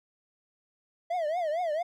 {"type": "tone with vibrato", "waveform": "triangle", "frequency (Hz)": 657, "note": "E5", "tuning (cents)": -6, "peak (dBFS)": -25, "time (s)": [1.1, 1.83], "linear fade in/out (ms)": 10, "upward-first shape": "triangle", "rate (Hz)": 4.4, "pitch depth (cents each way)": 210, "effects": []}